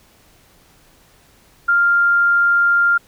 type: tone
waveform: sine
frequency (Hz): 1396.9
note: F6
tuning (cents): 0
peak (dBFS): -11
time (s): 1.68-2.98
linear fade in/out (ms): 10
effects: pink hiss -52 dBFS RMS until 3.07 s